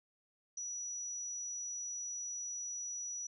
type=tone; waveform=sine; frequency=5870 Hz; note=F#8; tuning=15 cents flat; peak=-39 dBFS; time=0.57-3.27 s; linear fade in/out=5 ms; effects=none